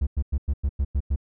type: tone bursts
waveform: triangle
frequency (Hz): 69.3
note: C#2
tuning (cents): 0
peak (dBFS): -18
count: 8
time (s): 0.01-1.161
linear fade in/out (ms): 10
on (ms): 59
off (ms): 97
effects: none